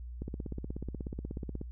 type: click train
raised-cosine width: 3 ms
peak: -25 dBFS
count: 24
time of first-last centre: 0.22-1.614 s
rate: 16.5 Hz
effects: added 60 Hz sine -40 dBFS peak until 1.71 s